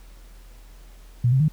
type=tone with pitch steps; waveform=sine; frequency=121.4 / 132.2 / 153.8 Hz; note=B2 / C3 / D#3; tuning=-29 / +18 / -20 cents; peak=-15 dBFS; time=1.24-1.483 s; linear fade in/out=5 ms; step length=81 ms; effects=added 41 Hz sine -43 dBFS peak until 1.52 s + pink hiss -55 dBFS RMS until 1.52 s